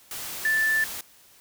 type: tone in noise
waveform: sine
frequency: 1760 Hz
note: A6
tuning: in tune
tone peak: -20 dBFS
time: 0.45-0.84 s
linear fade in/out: 2 ms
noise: white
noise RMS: -35 dBFS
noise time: 0.11-1.01 s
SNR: +12 dB
effects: white hiss -55 dBFS RMS until 1.4 s